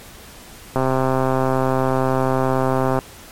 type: click train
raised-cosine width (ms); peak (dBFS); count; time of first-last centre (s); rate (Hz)
1; -5; 293; 0.76-2.989; 131
effects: pink hiss -41 dBFS RMS until 3.31 s + MP3 64 kbps